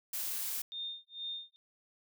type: noise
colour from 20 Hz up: blue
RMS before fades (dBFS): -37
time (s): 0.13-0.62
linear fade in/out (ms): 5
type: tone with tremolo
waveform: sine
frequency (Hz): 3643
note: A#7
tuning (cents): -41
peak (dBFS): -36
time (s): 0.72-1.56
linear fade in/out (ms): 0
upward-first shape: sine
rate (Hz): 2.2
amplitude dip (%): 100
effects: none